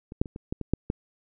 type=clicks; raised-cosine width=3 ms; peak=-26 / -9 / -26 / -24 / -16 / -19 / -9 / -13 dBFS; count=8; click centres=0.121 / 0.215 / 0.258 / 0.361 / 0.525 / 0.613 / 0.736 / 0.901 s; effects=none